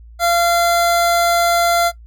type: tone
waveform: 25% pulse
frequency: 688 Hz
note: F5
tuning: 26 cents flat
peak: -9 dBFS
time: 0.19-1.92 s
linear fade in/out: 50 ms
effects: noise-tail reverb RT60 0.1 s tail -17 dB re dry + added 57 Hz sine -37 dBFS peak until 2.06 s